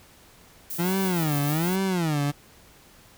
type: noise with tremolo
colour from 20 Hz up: violet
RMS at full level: -33 dBFS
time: 0.7-1.76 s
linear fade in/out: 5 ms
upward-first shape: square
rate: 6.5 Hz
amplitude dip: 25%
type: tone with vibrato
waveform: 30% pulse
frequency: 166.1 Hz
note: E3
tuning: 13 cents sharp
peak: -20 dBFS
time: 0.78-2.32 s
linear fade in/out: 20 ms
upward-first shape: sine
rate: 1.2 Hz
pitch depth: 260 cents each way
effects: pink hiss -53 dBFS RMS until 3.17 s